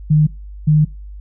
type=tone bursts at uneven times; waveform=sine; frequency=152.5 Hz; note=D#3; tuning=34 cents flat; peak=-8 dBFS; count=2; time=0.1-0.27 / 0.67-0.85 s; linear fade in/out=10 ms; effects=noise-tail reverb RT60 0.3 s tail -24 dB re dry + added 50 Hz sine -30 dBFS peak until 1.2 s